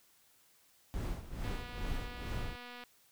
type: noise with tremolo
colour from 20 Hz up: brown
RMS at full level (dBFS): -36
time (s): 0.94-2.56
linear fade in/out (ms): 0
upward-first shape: sine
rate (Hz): 2.3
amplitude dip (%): 75
type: click train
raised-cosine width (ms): 0.3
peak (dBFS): -33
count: 342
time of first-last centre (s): 1.44-2.838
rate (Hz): 244
effects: white hiss -67 dBFS RMS until 3.11 s